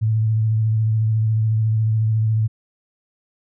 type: tone with vibrato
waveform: sine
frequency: 110 Hz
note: A2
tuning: in tune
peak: -15 dBFS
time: 0.01-2.48 s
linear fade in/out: 20 ms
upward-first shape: triangle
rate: 14 Hz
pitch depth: 31 cents each way
effects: none